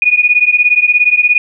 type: beating tone pair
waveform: sine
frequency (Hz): 2452 / 2469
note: D#7 / D#7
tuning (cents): -26 / -14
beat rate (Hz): 17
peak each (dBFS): -10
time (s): 0.02-1.38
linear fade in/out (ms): 2
effects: none